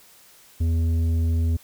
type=tone with tanh clipping; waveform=sine; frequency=82.41 Hz; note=E2; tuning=in tune; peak=-20 dBFS; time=0.6-1.57 s; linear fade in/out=10 ms; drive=8 dB; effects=white hiss -52 dBFS RMS until 1.63 s